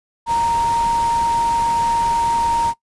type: tone in noise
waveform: sine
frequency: 930 Hz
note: A#5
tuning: 4 cents flat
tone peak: -15 dBFS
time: 0.26-2.74 s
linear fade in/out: 50 ms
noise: pink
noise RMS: -30 dBFS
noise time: 0.26-2.74 s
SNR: +12 dB
effects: noise-tail reverb RT60 0.1 s tail -19 dB re dry + resampled to 24000 Hz